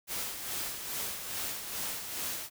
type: noise with tremolo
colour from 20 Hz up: white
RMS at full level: -35 dBFS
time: 0.07-2.5 s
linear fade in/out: 50 ms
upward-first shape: sine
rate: 2.4 Hz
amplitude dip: 50%
effects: none